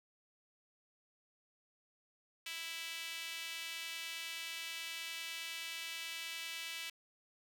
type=tone with high-pass filter; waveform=sawtooth; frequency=329.6 Hz; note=E4; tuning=in tune; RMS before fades=-44 dBFS; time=2.46-6.9 s; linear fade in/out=5 ms; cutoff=2600 Hz; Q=2.2; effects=none